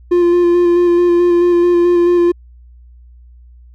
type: tone with vibrato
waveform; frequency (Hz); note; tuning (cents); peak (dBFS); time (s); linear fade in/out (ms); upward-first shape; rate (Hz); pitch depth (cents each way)
triangle; 349.2; F4; 0; -6; 0.11-2.32; 10; square; 4.6; 14
effects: added 60 Hz sine -38 dBFS peak until 3.74 s